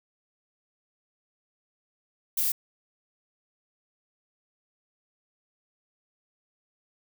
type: noise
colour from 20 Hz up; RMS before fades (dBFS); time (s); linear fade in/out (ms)
violet; -26; 2.37-2.52; 5
effects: none